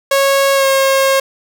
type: tone with pitch glide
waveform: sawtooth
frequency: 550 to 539.9 Hz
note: C#5 to C#5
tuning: -14 to -46 cents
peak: -6 dBFS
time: 0.11-1.2 s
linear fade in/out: 5 ms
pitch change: -32 cents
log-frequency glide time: 0.54-0.66 s
effects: none